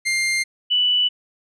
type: tone pair in turn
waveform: sawtooth / sine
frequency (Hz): 2100 / 2968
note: C7 / F#7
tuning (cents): +6 / +5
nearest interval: tritone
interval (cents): 599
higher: second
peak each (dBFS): -15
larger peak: neither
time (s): 0.05-0.44 / 0.7-1.09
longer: neither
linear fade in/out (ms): 20
effects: resampled to 24000 Hz